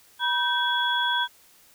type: tone cluster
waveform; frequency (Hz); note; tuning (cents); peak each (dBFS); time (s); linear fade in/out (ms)
sine; 967 / 1550 / 3359; B5 / G6 / G#7; -37 / -20 / +19; -26; 0.19-1.28; 50
effects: white hiss -56 dBFS RMS until 1.74 s